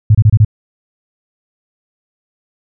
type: tone bursts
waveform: sine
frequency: 106.7 Hz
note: G#2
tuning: 47 cents sharp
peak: -3 dBFS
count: 5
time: 0.1-0.448 s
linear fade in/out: 5 ms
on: 48 ms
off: 27 ms
effects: none